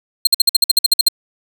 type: tone bursts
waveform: sawtooth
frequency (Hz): 4186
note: C8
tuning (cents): 0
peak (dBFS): -4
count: 12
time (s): 0.25-1.085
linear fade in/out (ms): 5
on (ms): 21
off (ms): 53
effects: none